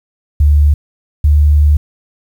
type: tone pair in turn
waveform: sine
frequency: 73.42 / 74.06 Hz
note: D2 / D2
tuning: 0 / +15 cents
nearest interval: unison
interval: 15 cents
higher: second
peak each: -5 dBFS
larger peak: neither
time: 0.4-0.74 / 1.24-1.77 s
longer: second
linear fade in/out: 5 ms
effects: 7-bit